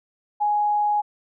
sine tone, 833 Hz, G#5, 5 cents sharp, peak -18 dBFS, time 0.4-1.02 s, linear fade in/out 20 ms, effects none

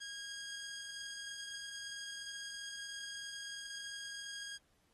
15% pulse tone, 1632 Hz, G#6, 31 cents flat, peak -37 dBFS, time 0-4.58 s, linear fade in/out 20 ms, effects pink hiss -75 dBFS RMS until 4.93 s + AAC 32 kbps

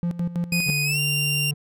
triangle tone with tremolo, 172.9 Hz, F3, 17 cents flat, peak -19 dBFS, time 0.03-0.7 s, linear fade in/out 0 ms, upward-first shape square, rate 6.1 Hz, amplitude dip 75%
sawtooth tone with pitch glide, 2489 to 2778 Hz, D#7 to F7, 0 to -10 cents, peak -19 dBFS, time 0.52-1.51 s, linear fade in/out 5 ms, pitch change +190 cents, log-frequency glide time 0.84-0.99 s
triangle tone, 146.3 Hz, D3, 6 cents flat, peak -23 dBFS, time 0.66-1.54 s, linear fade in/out 10 ms
effects none

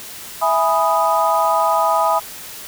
sine chord, E major seventh, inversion none, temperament equal, 659.3 / 830.6 / 987.8 / 1244.5 Hz, E5 / G#5 / B5 / D#6, 0 / 0 / 0 / 0 cents, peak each -19 dBFS, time 0.41-2.2 s, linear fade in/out 20 ms, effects white hiss -34 dBFS RMS until 2.67 s

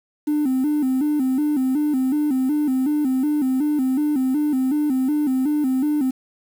triangle tone with vibrato, 278.7 Hz, C#4, 9 cents sharp, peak -14 dBFS, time 0.27-6.11 s, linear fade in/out 10 ms, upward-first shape square, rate 2.7 Hz, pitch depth 120 cents each way, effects tanh soft clip ceiling -13 dBFS + 7-bit

